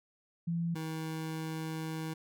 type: tone pair in turn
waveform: sine / 25% pulse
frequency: 168.8 / 159.33 Hz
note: E3 / D#3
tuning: +41 / +41 cents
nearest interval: minor second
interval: 100 cents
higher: first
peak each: -30 / -32 dBFS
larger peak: first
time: 0.47-0.75 / 0.75-2.14 s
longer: second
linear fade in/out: 10 ms
effects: none